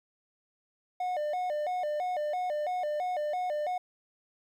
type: tone with vibrato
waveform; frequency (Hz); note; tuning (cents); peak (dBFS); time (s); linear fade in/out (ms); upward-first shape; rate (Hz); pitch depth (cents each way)
triangle; 660; E5; +2; -27; 1-3.78; 5; square; 3; 170
effects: 11-bit